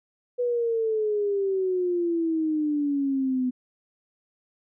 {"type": "exponential sweep", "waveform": "sine", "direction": "down", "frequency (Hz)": [493.9, 250], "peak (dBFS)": -22, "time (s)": [0.38, 3.51], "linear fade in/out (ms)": 20, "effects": []}